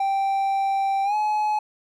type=tone with pitch glide; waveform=triangle; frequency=783 to 848.9 Hz; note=G5 to G#5; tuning=-2 to +38 cents; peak=-18 dBFS; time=0-1.59 s; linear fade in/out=5 ms; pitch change=+140 cents; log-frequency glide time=1.04-1.15 s; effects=none